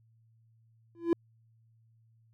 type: tone with exponential growth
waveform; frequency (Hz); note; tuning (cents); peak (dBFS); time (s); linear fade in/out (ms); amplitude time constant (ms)
triangle; 338.1; E4; +44; -17; 0.95-1.13; 1; 39
effects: added 113 Hz sine -62 dBFS peak until 2.33 s